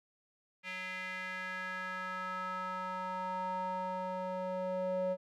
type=tone with band-pass filter sweep; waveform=square; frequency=185 Hz; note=F#3; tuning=in tune; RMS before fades=-38 dBFS; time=0.63-5.17 s; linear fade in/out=50 ms; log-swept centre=2300 to 560 Hz; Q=3.6; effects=none